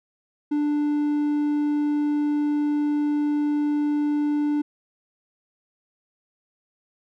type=tone; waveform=triangle; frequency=294.9 Hz; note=D4; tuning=7 cents sharp; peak=-18 dBFS; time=0.51-4.62 s; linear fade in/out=10 ms; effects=none